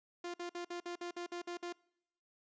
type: tone bursts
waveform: sawtooth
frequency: 349.2 Hz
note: F4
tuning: in tune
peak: -36 dBFS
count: 10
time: 0.24-1.726 s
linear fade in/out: 5 ms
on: 100 ms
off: 54 ms
effects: noise-tail reverb RT60 0.8 s tail -25 dB re dry + resampled to 16000 Hz